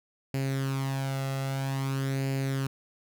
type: tone with flanger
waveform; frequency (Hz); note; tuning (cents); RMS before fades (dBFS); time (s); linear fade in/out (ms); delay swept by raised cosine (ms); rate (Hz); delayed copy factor
sawtooth; 135.3; C#3; -42; -30; 0.34-2.67; 2; 0.42 to 1.52; 0.51; +0.6
effects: none